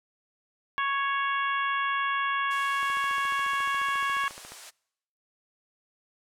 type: harmonic tone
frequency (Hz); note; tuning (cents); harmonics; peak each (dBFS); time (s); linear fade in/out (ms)
554.4; C#5; 0; 2 / 3 / 4 / 5 / 6; -27 / -30 / -36 / -37 / -40; 0.78-4.28; 0
type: band-pass noise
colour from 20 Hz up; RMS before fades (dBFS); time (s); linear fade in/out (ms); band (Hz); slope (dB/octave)
white; -47; 2.5-4.71; 20; 450 to 10000; 24
type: click train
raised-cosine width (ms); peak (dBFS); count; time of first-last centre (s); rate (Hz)
0.5; -28; 25; 2.83-4.52; 14.2
effects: noise-tail reverb RT60 0.8 s tail -25 dB re dry